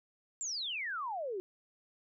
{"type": "exponential sweep", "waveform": "sine", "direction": "down", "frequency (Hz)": [7570, 357.7], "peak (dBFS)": -35, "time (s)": [0.41, 1.4], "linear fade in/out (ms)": 0, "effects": []}